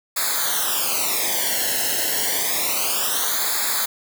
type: noise with flanger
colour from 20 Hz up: white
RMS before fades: -22 dBFS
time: 0.16-3.86 s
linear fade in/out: 10 ms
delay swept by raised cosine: 0.34 to 0.85 ms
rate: 0.29 Hz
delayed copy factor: -0.95
effects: none